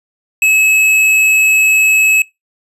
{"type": "tone with hard clipping", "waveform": "sine", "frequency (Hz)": 2581, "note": "E7", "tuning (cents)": -37, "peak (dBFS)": -9, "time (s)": [0.42, 2.22], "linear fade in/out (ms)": 2, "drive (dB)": 10, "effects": ["noise-tail reverb RT60 0.2 s tail -23 dB re dry", "resampled to 32000 Hz"]}